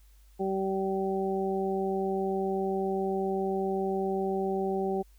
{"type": "harmonic tone", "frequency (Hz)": 192.5, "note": "G3", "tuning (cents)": -31, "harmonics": [1, 2, 3, 4], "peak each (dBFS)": [-33, -29, -39, -34], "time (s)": [0.39, 5.03], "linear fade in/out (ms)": 20, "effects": ["added 50 Hz sine -54 dBFS peak until 5.18 s", "white hiss -67 dBFS RMS until 5.18 s"]}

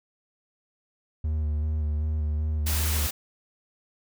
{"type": "tone with vibrato", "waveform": "triangle", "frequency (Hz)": 76.1, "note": "D#2", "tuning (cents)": -38, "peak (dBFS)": -22, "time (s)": [1.24, 3.07], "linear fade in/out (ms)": 5, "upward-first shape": "square", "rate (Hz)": 2.6, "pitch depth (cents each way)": 27}
{"type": "noise", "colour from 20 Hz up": "white", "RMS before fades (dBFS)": -30, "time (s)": [2.66, 3.11], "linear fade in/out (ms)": 10}
{"effects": []}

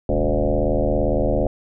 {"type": "tone with frequency modulation", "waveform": "sine", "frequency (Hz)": 284, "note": "C#4", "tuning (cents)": 42, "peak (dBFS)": -16, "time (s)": [0.09, 1.47], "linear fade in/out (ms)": 2, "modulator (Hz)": 77.7, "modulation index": 4.6, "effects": []}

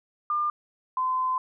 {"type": "tone pair in turn", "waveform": "sine", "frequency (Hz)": [1200, 1026.6], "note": ["D6", "C6"], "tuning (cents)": [37, -33], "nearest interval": "minor third", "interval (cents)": 270, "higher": "first", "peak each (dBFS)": -23, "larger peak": "neither", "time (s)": [[0.3, 0.5], [0.97, 1.38]], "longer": "second", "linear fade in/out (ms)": 2, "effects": []}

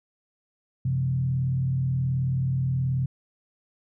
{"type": "tone with frequency modulation", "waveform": "sine", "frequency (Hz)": 130.81, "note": "C3", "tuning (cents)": 0, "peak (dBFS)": -22, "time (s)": [0.85, 3.06], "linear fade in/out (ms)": 5, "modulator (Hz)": 38.7, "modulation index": 0.55, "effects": []}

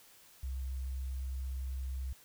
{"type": "tone", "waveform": "sine", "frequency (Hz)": 65.3, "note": "C2", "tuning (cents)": -3, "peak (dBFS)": -35, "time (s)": [0.43, 2.13], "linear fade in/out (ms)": 5, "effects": ["white hiss -60 dBFS RMS until 2.24 s"]}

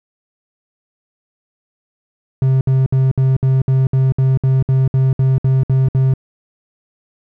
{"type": "tone bursts", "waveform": "triangle", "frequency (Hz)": 132.1, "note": "C3", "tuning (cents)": 17, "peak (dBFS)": -8, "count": 15, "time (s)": [2.42, 6.138], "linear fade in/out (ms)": 2, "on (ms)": 190, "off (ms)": 62, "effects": []}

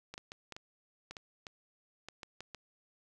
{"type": "clicks", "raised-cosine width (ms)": 0.2, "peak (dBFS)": -27, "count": 12, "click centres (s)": [0.14, 0.179, 0.319, 0.523, 0.565, 1.11, 1.168, 1.468, 2.086, 2.232, 2.406, 2.547], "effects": []}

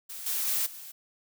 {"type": "noise with level steps", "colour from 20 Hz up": "blue", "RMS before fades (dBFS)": [-40, -30, -28, -44], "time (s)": [0.09, 0.92], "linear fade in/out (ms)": 10, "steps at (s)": [0.26, 0.47, 0.66], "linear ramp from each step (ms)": 5, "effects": []}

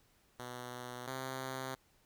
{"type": "tone pair in turn", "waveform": "5% pulse", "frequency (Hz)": [123.8, 131.16], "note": ["B2", "C3"], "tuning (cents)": [5, 5], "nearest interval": "minor second", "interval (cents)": 100, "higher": "second", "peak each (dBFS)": [-32, -28], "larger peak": "second", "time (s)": [[0.39, 1.07], [1.07, 1.75]], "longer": "neither", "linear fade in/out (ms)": 5, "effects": ["pink hiss -70 dBFS RMS until 2.05 s"]}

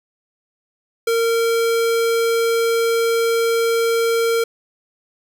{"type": "tone", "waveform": "square", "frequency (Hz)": 460, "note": "A#4", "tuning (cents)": -23, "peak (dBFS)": -16, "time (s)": [1.07, 4.44], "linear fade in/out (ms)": 5, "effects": []}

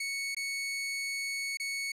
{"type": "tone with dropouts", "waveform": "sawtooth", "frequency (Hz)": 2217, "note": "C#7", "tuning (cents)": 0, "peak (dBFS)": -29, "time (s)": [0, 1.92], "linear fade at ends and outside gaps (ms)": 5, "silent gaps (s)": [[0.348, 0.366], [1.572, 1.598]], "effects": ["low-pass 11000 Hz 12 dB/octave"]}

